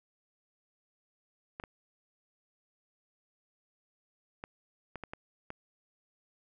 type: clicks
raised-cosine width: 0.5 ms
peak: -25 dBFS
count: 7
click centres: 1.599 / 1.638 / 4.439 / 4.957 / 5.037 / 5.135 / 5.504 s
effects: none